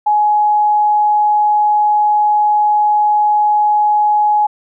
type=tone; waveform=sine; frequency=840 Hz; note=G#5; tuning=19 cents sharp; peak=-9 dBFS; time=0.06-4.47 s; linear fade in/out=10 ms; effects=none